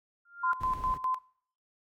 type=tone with exponential growth; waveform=sine; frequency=1396.9 Hz; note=F6; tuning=in tune; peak=-24 dBFS; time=0.25-0.52 s; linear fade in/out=5 ms; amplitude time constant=58 ms
type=tone with tremolo; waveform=sine; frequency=1028 Hz; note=C6; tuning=31 cents flat; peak=-26 dBFS; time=0.43-1.19 s; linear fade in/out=10 ms; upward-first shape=square; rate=4.9 Hz; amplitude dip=75%
type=noise; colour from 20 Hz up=brown; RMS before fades=-40 dBFS; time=0.6-0.98 s; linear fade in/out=10 ms
effects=noise-tail reverb RT60 0.6 s tail -22 dB re dry + MP3 96 kbps